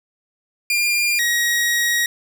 sawtooth tone pair in turn, 2402 / 1894.9 Hz, D7 / A#6, +38 / +28 cents, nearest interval major third, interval 410 cents, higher first, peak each -13 dBFS, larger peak neither, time 0.7-1.19 / 1.19-2.06 s, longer second, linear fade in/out 2 ms, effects none

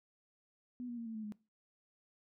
sine tone with pitch steps, 246.9 / 239.2 / 231.7 / 224.5 / 217.4 / 210.6 Hz, B3 / A#3 / A#3 / A3 / A3 / G#3, 0 / +45 / -10 / +35 / -21 / +24 cents, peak -40 dBFS, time 0.8-1.322 s, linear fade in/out 0 ms, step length 87 ms, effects noise-tail reverb RT60 0.3 s tail -20 dB re dry

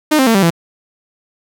sawtooth tone with pitch steps, 306.1 / 263.4 / 226.7 / 195.07 / 167.87 Hz, D#4 / C4 / A#3 / G3 / E3, -28 / +12 / -48 / -8 / +32 cents, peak -5 dBFS, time 0.11-0.505 s, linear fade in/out 10 ms, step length 79 ms, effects none

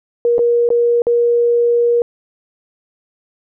sine tone with dropouts, 474.7 Hz, A#4, 31 cents sharp, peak -10 dBFS, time 0.25-2.02 s, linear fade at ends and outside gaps 1 ms, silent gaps 0.382-0.391 / 0.69-0.703 / 1.02-1.068 s, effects none

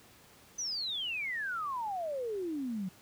sine exponential sweep, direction down, 6160 to 178.9 Hz, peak -33 dBFS, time 0.58-2.89 s, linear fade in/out 10 ms, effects pink hiss -58 dBFS RMS until 3.01 s + high-pass 80 Hz 12 dB/octave

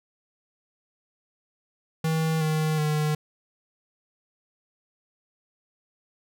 square tone with pitch steps, 160 / 155.98 / 152.07 Hz, D#3 / D#3 / D#3, +49 / +5 / -39 cents, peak -23 dBFS, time 2.04-3.15 s, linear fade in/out 5 ms, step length 370 ms, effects none

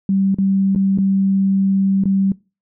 sine tone with dropouts, 194.1 Hz, G3, 17 cents flat, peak -13 dBFS, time 0.09-2.32 s, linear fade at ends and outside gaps 2 ms, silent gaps 0.345-0.385 / 0.75-0.759 / 0.976-0.985 / 2.038-2.055 s, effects noise-tail reverb RT60 0.3 s tail -23 dB re dry

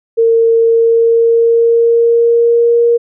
sine tone with pitch glide, 457.3 to 470.4 Hz, A#4 to A#4, -33 to +16 cents, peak -6 dBFS, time 0.17-2.98 s, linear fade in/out 20 ms, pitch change +49 cents, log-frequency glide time 0.57-2.83 s, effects none

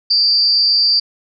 sine tone with amplitude modulation, 4699 Hz, D8, in tune, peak -7 dBFS, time 0.1-1 s, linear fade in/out 10 ms, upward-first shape sine, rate 228 Hz, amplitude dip 70%, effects none

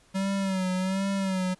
square tone with vibrato, 190.3 Hz, F#3, 49 cents sharp, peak -26 dBFS, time 0.14-1.55 s, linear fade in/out 20 ms, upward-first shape sine, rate 1.3 Hz, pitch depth 58 cents each way, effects pink hiss -60 dBFS RMS until 1.59 s + resampled to 24000 Hz

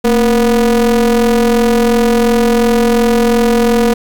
square ring-modulated tone, 123.47 Hz, B2, in tune, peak -6 dBFS, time 0.04-3.94 s, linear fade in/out 10 ms, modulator 349 Hz, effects 7-bit

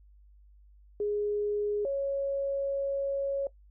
sine tone pair in turn, 414.6 / 553.4 Hz, G#4 / C#5, -3 / -3 cents, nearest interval perfect fourth, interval 500 cents, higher second, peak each -27 dBFS, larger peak neither, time 1-1.85 / 1.85-3.47 s, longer second, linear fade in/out 2 ms, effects noise-tail reverb RT60 0.1 s tail -18 dB re dry + added 50 Hz sine -54 dBFS peak until 3.7 s

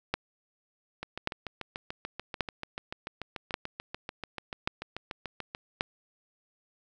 two click trains, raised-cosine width 0.3 ms, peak -20 / -11 dBFS, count 32 / 6, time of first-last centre 1.03-5.549 / 0.14-5.809 s, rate 6.86 / 0.882 Hz, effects none

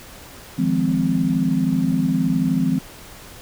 sine chord, F minor seventh, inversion third, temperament equal with one note detuned, 155.56 / 174.61 / 207.7 / 258.2 Hz, Eb3 / F3 / Ab3 / C4, 0 / 0 / 0 / -23 cents, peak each -25 / -21 / -24 / -20 dBFS, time 0.58-2.79 s, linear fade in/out 10 ms, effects pink hiss -41 dBFS RMS until 3.41 s

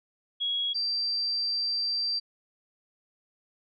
sine tone pair in turn, 3321 / 4697 Hz, G#7 / D8, -1 / -1 cents, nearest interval tritone, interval 600 cents, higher second, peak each -26 dBFS, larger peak neither, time 0.4-0.74 / 0.74-2.2 s, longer second, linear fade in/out 20 ms, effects none

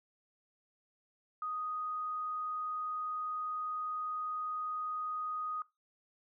sine tone, 1245 Hz, D#6, 1 cent sharp, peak -35 dBFS, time 1.42-5.62 s, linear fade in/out 2 ms, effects noise-tail reverb RT60 0.2 s tail -19 dB re dry

